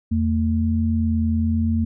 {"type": "tone pair together", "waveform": "sine", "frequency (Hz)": [84.4, 225.3], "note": ["E2", "A3"], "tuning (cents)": [41, 41], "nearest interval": "octave + perfect fourth", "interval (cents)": 1700, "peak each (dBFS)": -20, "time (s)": [0.11, 1.85], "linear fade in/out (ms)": 10, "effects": []}